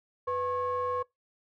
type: ring-modulated tone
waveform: triangle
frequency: 293.7 Hz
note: D4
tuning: in tune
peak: -23 dBFS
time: 0.27-1.03 s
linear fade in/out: 10 ms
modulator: 791 Hz
effects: noise-tail reverb RT60 0.2 s tail -24 dB re dry